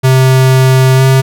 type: tone with pitch glide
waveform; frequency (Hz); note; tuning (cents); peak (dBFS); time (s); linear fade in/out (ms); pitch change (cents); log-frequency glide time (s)
square; 130.81 to 132.56; C3 to C3; 0 to +23; -5; 0.03-1.22; 20; +23; 0.95-1.02
effects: none